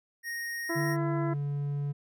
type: tone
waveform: square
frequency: 1864.7 Hz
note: A#6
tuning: in tune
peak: -34 dBFS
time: 0.23-0.97 s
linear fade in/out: 50 ms
type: harmonic tone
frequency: 335.6 Hz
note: E4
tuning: 31 cents sharp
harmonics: 1 / 2 / 3 / 4 / 5 / 6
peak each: -31 / -37 / -39 / -42 / -47 / -49 dBFS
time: 0.69-1.34 s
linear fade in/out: 10 ms
type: tone with pitch glide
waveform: triangle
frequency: 146.83 to 143.23 Hz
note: D3 to D3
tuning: 0 to -43 cents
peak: -27 dBFS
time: 0.75-1.93 s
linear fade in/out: 20 ms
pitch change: -43 cents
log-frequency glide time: 0.88-1.41 s
effects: none